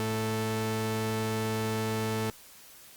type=tone pair together; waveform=sawtooth; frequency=110 / 220 Hz; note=A2 / A3; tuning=0 / 0 cents; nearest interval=octave; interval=1200 cents; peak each=-28 / -25 dBFS; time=0-2.3 s; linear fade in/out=0 ms; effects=white hiss -52 dBFS RMS until 2.96 s + Opus 48 kbps